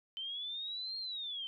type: linear two-way sweep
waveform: sine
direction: up then down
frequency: 3072 to 4251 to 3072 Hz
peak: -38 dBFS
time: 0.17-1.47 s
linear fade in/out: 0 ms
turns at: 0.98 s
effects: none